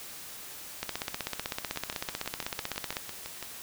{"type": "two click trains", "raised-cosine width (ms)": 0.2, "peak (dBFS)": [-14, -20], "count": [35, 11], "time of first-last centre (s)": [[0.83, 2.968], [1.76, 3.427]], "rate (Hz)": [15.9, 6], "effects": ["white hiss -44 dBFS RMS until 3.62 s"]}